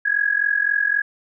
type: tone with amplitude modulation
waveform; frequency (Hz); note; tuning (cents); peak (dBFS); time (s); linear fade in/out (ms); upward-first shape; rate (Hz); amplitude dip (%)
sine; 1661.2; G#6; 0; -13; 0.05-1.02; 10; sine; 43.8; 85
effects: none